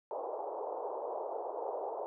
pink band-pass noise, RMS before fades -39 dBFS, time 0.11-2.06 s, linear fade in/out 0 ms, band 410 to 940 Hz, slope 48 dB/octave, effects none

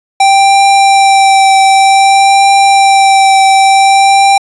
square tone with vibrato, 783 Hz, G5, 2 cents flat, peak -4 dBFS, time 0.2-4.38 s, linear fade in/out 5 ms, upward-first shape triangle, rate 0.54 Hz, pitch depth 17 cents each way, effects resampled to 24000 Hz + 7-bit

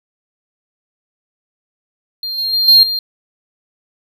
triangle tone with level steps, 4201 Hz, C8, 6 cents sharp, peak -19 / -15 / -11 / -3 / -15 dBFS, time 2.23-2.99 s, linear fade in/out 2 ms, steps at 2.38 / 2.53 / 2.68 / 2.83 s, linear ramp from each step 2 ms, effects none

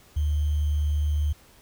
sine tone with sample-and-hold, 74.7 Hz, D2, 30 cents sharp, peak -21 dBFS, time 0.16-1.33 s, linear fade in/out 10 ms, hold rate 3150 Hz, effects pink hiss -55 dBFS RMS until 1.61 s

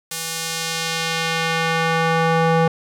square tone with band-pass filter sweep, 164 Hz, E3, 9 cents flat, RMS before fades -20 dBFS, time 0.11-2.68 s, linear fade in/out 5 ms, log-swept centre 9700 to 690 Hz, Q 0.72, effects none

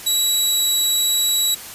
20% pulse tone, 3893 Hz, B7, 26 cents flat, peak -10 dBFS, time 0.06-1.55 s, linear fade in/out 10 ms, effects white hiss -35 dBFS RMS until 1.74 s + resampled to 32000 Hz

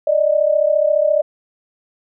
sine tone pair together, 585.5 / 620 Hz, D5 / D#5, -5 / -6 cents, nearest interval minor second, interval 99 cents, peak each -15 dBFS, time 0.07-1.22 s, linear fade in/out 5 ms, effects none

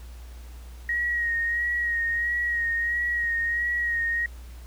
sine tone with vibrato, 1886 Hz, A#6, 20 cents sharp, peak -23 dBFS, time 0.89-4.26 s, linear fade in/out 2 ms, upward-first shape sine, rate 1.5 Hz, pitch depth 32 cents each way, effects added 60 Hz sine -39 dBFS peak until 4.66 s + pink hiss -53 dBFS RMS until 4.66 s

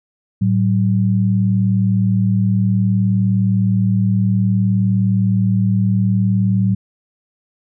sine tone pair together, 110 / 189.4 Hz, A2 / F#3, 0 / +41 cents, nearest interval major sixth, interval 941 cents, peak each -15 dBFS, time 0.41-6.75 s, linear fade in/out 10 ms, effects none

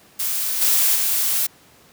blue noise with level steps, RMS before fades -23 / -17 / -20 dBFS, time 0.19-1.47 s, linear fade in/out 10 ms, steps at 0.61 / 0.95 s, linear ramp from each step 10 ms, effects pink hiss -51 dBFS RMS until 1.92 s + high-pass 100 Hz 12 dB/octave

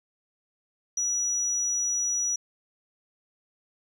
sine tone, 5850 Hz, F#8, 21 cents flat, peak -23 dBFS, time 0.97-2.36 s, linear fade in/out 5 ms, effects tanh soft clip ceiling -21 dBFS + 9-bit

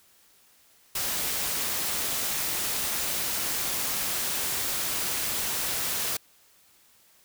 white noise, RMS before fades -29 dBFS, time 0.95-6.17 s, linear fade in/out 5 ms, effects white hiss -60 dBFS RMS until 7.24 s

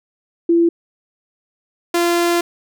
sine / sawtooth tone pair in turn, 338.1 / 344.4 Hz, E4 / F4, +44 / -24 cents, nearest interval unison, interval 32 cents, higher second, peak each -10 dBFS, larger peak neither, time 0.49-0.69 / 1.94-2.41 s, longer second, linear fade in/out 5 ms, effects none

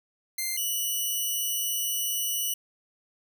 5% pulse tone pair in turn, 2093 / 2951 Hz, C7 / F#7, 0 / -5 cents, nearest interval tritone, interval 595 cents, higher second, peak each -18 dBFS, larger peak neither, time 0.38-0.57 / 0.57-2.54 s, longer second, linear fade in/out 5 ms, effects none

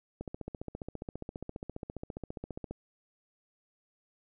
click train, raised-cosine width 2 ms, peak -25 dBFS, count 38, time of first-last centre 0.21-2.71 s, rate 14.8 Hz, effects none

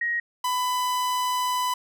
sine / 45% pulse tone pair in turn, 1885 / 998.5 Hz, A#6 / B5, +19 / +19 cents, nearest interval major seventh, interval 1100 cents, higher first, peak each -23 dBFS, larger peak neither, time 0.01-0.2 / 0.44-1.74 s, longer second, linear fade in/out 5 ms, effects none

